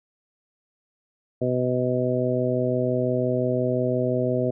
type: harmonic tone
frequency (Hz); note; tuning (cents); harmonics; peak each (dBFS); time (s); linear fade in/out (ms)
125.8; B2; +32; 1 / 2 / 3 / 4 / 5; -27 / -27 / -27 / -27 / -27; 1.41-4.51; 10
effects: none